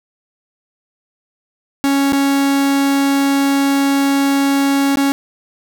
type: tone with dropouts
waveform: 45% pulse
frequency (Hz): 277.2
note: C#4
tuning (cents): 0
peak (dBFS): -12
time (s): 1.84-5.12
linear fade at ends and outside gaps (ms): 0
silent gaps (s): 2.123-2.131 / 4.957-4.972
effects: none